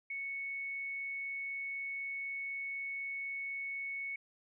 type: tone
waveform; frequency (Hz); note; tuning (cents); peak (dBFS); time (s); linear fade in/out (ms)
sine; 2214; C#7; -3; -37; 0.1-4.16; 5
effects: none